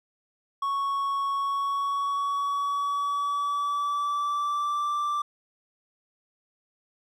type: tone with pitch glide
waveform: triangle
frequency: 1108.7 to 1174.6 Hz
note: C#6 to D6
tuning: 0 to 0 cents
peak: -23 dBFS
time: 0.62-5.22 s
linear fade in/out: 5 ms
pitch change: +100 cents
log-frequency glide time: 1.34-4.95 s
effects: none